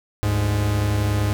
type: tone pair together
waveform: 45% pulse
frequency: 73.42 / 103.83 Hz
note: D2 / G#2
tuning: 0 / 0 cents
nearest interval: tritone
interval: 600 cents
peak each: -26 / -19 dBFS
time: 0.23-1.33 s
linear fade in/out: 0 ms
effects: none